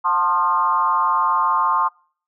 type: tone with frequency modulation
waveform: sine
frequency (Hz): 1058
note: C6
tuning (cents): +19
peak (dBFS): -15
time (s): 0.04-1.89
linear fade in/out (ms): 20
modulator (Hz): 165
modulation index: 1.1
effects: noise-tail reverb RT60 0.5 s tail -26 dB re dry